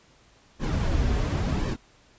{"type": "noise with flanger", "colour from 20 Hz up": "brown", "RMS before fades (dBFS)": -25, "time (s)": [0.59, 1.77], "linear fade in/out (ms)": 50, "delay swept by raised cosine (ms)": [1.4, 6.1], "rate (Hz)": 0.93, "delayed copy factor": -0.55, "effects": ["pink hiss -58 dBFS RMS until 2.18 s", "resampled to 16000 Hz"]}